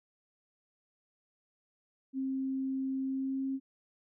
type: tone with pitch glide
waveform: sine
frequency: 266 to 268.3 Hz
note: C4 to C4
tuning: +29 to +44 cents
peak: -31 dBFS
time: 2.13-3.6 s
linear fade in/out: 50 ms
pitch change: +15 cents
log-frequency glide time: 3.03-3.49 s
effects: none

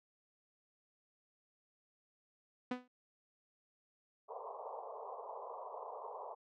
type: tone with exponential decay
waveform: sawtooth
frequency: 249.7 Hz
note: B3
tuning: 19 cents sharp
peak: -29 dBFS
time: 2.71-2.88 s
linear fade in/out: 5 ms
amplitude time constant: 35 ms
type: band-pass noise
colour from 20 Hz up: white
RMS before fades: -47 dBFS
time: 4.28-6.35 s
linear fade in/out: 20 ms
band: 420 to 1100 Hz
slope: 96 dB/octave
effects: low-pass 3000 Hz 12 dB/octave

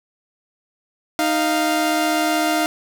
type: tone pair together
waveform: sawtooth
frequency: 310.5 / 697 Hz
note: D#4 / F5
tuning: -3 / -4 cents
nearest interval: octave + major second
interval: 1399 cents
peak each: -16 dBFS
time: 1.19-2.66 s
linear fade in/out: 0 ms
effects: none

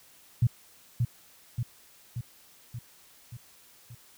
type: tone with echo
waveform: sine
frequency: 119.5 Hz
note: A#2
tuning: 43 cents sharp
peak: -18 dBFS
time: 0.42-0.47 s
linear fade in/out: 5 ms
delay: 580 ms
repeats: 6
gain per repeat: -4 dB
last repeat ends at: 3.95 s
effects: white hiss -57 dBFS RMS until 4.17 s

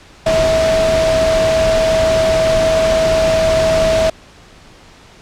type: tone in noise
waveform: sine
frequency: 645 Hz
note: E5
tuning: 38 cents flat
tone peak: -11 dBFS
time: 0.26-4.1 s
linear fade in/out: 5 ms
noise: pink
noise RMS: -19 dBFS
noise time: 0.26-4.1 s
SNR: +5 dB
effects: pink hiss -42 dBFS RMS until 5.21 s + low-pass 6000 Hz 12 dB/octave

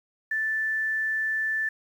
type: tone with quantisation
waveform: sine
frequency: 1760 Hz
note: A6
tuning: in tune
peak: -24 dBFS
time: 0.31-1.69 s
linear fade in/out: 5 ms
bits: 9
effects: none

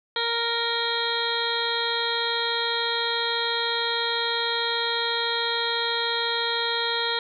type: harmonic tone with a mistuned harmonic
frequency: 466.2 Hz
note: A#4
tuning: in tune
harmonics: 1 / 2 / 3 / 4 / 5 / 7 / 8 / 9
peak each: -31 / -31 / -32 / -32 / -38 / -30 / -31 / -31 dBFS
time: 0.16-7.19 s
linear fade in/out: 2 ms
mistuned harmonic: 9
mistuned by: -37 cents
effects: none

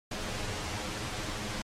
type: noise with comb filter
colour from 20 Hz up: pink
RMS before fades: -35 dBFS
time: 0.11-1.62 s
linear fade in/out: 5 ms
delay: 9.6 ms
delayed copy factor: +0.7
effects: low-pass 7000 Hz 12 dB/octave + MP3 64 kbps

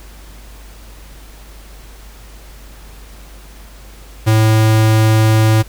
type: tone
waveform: square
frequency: 109.8 Hz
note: A2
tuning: 3 cents flat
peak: -9 dBFS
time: 4.26-5.63 s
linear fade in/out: 20 ms
effects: added 50 Hz sine -35 dBFS peak until 5.68 s + pink hiss -42 dBFS RMS until 5.68 s

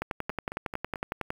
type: two click trains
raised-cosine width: 0.5 ms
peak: -20 / -15 dBFS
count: 4 / 15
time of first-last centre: 0.3-0.958 / 0.02-1.304 s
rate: 4.56 / 10.9 Hz
effects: 7-bit

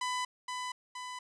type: tone with echo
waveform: sawtooth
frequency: 1000 Hz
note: B5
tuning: 21 cents sharp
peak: -28 dBFS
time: 0.01-0.25 s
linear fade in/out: 5 ms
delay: 470 ms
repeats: 2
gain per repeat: -4 dB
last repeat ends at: 1.19 s
effects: resampled to 22050 Hz

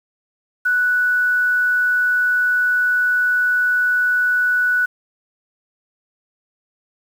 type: tone with quantisation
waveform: sine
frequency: 1480 Hz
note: F#6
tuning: in tune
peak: -14 dBFS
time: 0.65-4.86 s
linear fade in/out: 10 ms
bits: 7
effects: none

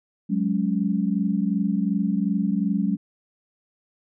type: chord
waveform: sine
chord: F# suspended second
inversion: none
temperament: equal with one note detuned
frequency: 185 / 207.7 / 279.4 Hz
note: F#3 / G#3 / C#4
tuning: 0 / 0 / +14 cents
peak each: -24 / -23 / -28 dBFS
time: 0.29-2.97 s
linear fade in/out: 20 ms
effects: none

